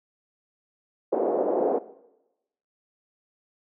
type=band-pass noise; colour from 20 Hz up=pink; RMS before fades=-24 dBFS; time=1.12-1.79 s; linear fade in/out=10 ms; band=350 to 620 Hz; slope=24 dB/octave; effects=noise-tail reverb RT60 0.9 s tail -17 dB re dry + high-pass 200 Hz 12 dB/octave